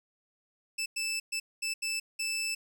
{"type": "tone bursts at uneven times", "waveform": "20% pulse", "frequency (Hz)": 2637, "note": "E7", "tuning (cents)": 0, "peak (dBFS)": -26, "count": 6, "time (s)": [[0.78, 0.86], [0.96, 1.2], [1.32, 1.4], [1.62, 1.74], [1.82, 2], [2.19, 2.55]], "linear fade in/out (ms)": 10, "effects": []}